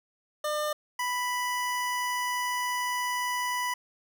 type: tone pair in turn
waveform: 25% pulse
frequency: 601 / 988.3 Hz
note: D5 / B5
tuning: +40 / +1 cents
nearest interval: major sixth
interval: 861 cents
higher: second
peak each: -24 / -24 dBFS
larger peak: neither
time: 0.44-0.73 / 0.99-3.74 s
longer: second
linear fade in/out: 5 ms
effects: none